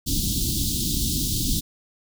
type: band-stop noise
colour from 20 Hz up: pink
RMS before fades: -24 dBFS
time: 0.06-1.61 s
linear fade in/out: 20 ms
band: 320 to 3400 Hz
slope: 48 dB/octave
effects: none